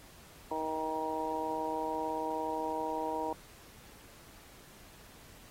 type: harmonic tone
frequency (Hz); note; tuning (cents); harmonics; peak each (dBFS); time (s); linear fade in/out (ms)
157.7; D#3; +24; 2 / 3 / 4 / 5 / 6; -40 / -39 / -40 / -40 / -36; 0.51-3.33; 2
effects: pink hiss -56 dBFS RMS until 5.5 s + AAC 48 kbps